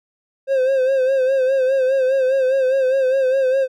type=tone with vibrato; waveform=triangle; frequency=527 Hz; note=C5; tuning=12 cents sharp; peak=-12 dBFS; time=0.47-3.68 s; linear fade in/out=50 ms; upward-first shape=sine; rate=4.9 Hz; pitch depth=59 cents each way; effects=none